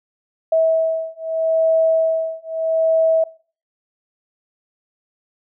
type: beating tone pair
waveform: sine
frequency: 647 / 647.79 Hz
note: E5 / E5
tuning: -32 / -30 cents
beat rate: 0.79 Hz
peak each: -18 / -18 dBFS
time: 0.52-3.24 s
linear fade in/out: 5 ms
effects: noise-tail reverb RT60 0.4 s tail -20 dB re dry